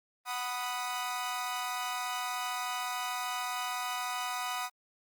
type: chord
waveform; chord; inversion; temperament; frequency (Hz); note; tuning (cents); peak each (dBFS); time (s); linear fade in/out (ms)
sawtooth; B major; second; equal; 740 / 987.8 / 1244.5; F#5 / B5 / D#6; 0 / 0 / 0; -34; 0.25-4.7; 50
effects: Opus 32 kbps